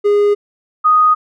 triangle / sine tone pair in turn, 411 / 1244.1 Hz, G#4 / D#6, -18 / -1 cents, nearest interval octave + perfect fifth, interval 1917 cents, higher second, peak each -7 dBFS, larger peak neither, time 0.04-0.35 / 0.84-1.15 s, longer neither, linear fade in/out 20 ms, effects none

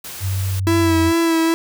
white noise, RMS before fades -32 dBFS, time 0.04-0.6 s, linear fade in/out 5 ms
sine tone with pitch glide, 95.7 to 87.76 Hz, G2 to F2, -41 to +9 cents, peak -18 dBFS, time 0.2-1.13 s, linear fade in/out 50 ms, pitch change -150 cents, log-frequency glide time 0.75-0.97 s
45% pulse tone with vibrato, 329.6 Hz, E4, in tune, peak -14 dBFS, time 0.67-1.54 s, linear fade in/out 0 ms, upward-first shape sine, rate 2.4 Hz, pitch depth 22 cents each way
effects none

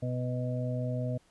harmonic tone, 124.9 Hz, B2, 20 cents sharp, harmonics 1 / 2 / 4 / 5, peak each -31 / -37 / -40 / -38 dBFS, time 0.02-1.18 s, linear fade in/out 10 ms, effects pink hiss -66 dBFS RMS until 1.3 s + resampled to 24000 Hz

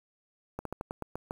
slowing click train, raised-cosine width 1 ms, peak -21 dBFS, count 8, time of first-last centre 0.59-1.309 s, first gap 63 ms, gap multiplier 1.16, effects 8-bit

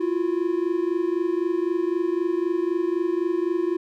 triangle tone pair together, 336.1 / 360 Hz, E4 / F#4, +34 / -47 cents, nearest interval minor second, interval 119 cents, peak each -22 dBFS, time 0-3.77 s, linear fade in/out 10 ms, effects none

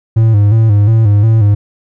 triangle tone with vibrato, 107.3 Hz, A2, 43 cents flat, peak -3 dBFS, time 0.16-1.55 s, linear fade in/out 10 ms, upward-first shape square, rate 2.8 Hz, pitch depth 77 cents each way, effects none

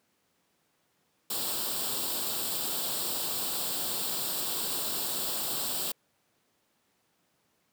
white noise with comb filter, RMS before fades -32 dBFS, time 1.3-5.92 s, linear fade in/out 5 ms, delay 0.24 ms, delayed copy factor +0.7, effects pink hiss -72 dBFS RMS until 7.72 s + high-pass 150 Hz 12 dB/octave

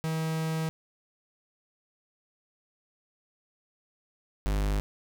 45% pulse tone pair in turn, 160 / 50.4 Hz, D#3 / G1, +49 / +49 cents, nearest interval octave + minor sixth, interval 2000 cents, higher first, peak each -28 / -25 dBFS, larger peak second, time 0.04-0.69 / 4.46-4.8 s, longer first, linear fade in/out 0 ms, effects none

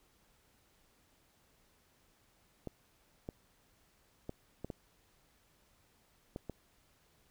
clicks, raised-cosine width 2 ms, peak -27 dBFS, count 7, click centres 2.673 / 3.289 / 4.294 / 4.646 / 4.702 / 6.361 / 6.497 s, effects pink hiss -70 dBFS RMS until 7.3 s

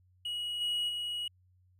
triangle tone with level steps, 2907 Hz, F#7, 31 cents flat, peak -32 / -28 / -32 dBFS, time 0.25-1.28 s, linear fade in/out 5 ms, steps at 0.6 / 0.88 s, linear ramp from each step 20 ms, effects added 91 Hz sine -63 dBFS peak until 1.79 s

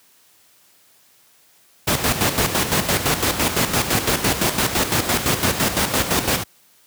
pink noise with tremolo, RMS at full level -17 dBFS, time 1.87-6.44 s, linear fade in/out 10 ms, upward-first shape square, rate 5.9 Hz, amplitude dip 60%, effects white hiss -55 dBFS RMS until 6.86 s + high-pass 80 Hz 12 dB/octave

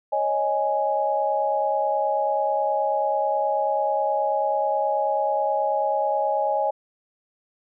sine chord, C# suspended second, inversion none, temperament just, 554.4 / 623.7 / 831.5 Hz, C#5 / D#5 / G#5, 0 / +4 / +2 cents, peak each -26 / -25 / -23 dBFS, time 0.12-6.71 s, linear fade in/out 10 ms, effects none

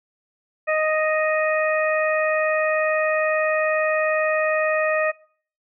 harmonic tone, 622.3 Hz, D#5, in tune, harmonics 1 / 2 / 3 / 4, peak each -20 / -27 / -25 / -28 dBFS, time 0.67-5.12 s, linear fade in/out 20 ms, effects noise-tail reverb RT60 0.5 s tail -22 dB re dry

